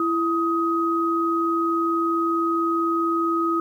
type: tone pair together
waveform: sine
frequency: 333.4 / 1257.9 Hz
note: E4 / D#6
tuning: +20 / +19 cents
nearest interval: octave + major seventh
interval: 2299 cents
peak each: -22 dBFS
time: 0-3.6 s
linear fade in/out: 2 ms
effects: 9-bit